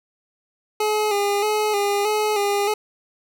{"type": "tone with vibrato", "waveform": "25% pulse", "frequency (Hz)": 415.3, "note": "G#4", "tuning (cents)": 0, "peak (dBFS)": -15, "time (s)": [0.8, 2.74], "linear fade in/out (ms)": 5, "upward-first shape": "square", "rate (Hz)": 1.6, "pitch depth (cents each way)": 42, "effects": []}